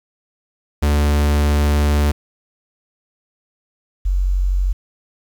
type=tone pair in turn; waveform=45% pulse / sine; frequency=73.42 / 46.25 Hz; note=D2 / F#1; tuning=0 / 0 cents; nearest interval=minor sixth; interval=800 cents; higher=first; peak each=-13 / -14 dBFS; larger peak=first; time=0.82-2.12 / 4.05-4.73 s; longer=first; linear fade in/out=10 ms; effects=8-bit